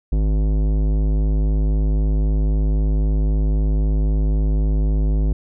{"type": "tone with tanh clipping", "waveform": "sine", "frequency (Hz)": 51.91, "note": "G#1", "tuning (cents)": 0, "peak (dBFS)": -17, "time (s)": [0.12, 5.33], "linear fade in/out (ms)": 5, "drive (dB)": 16, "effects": []}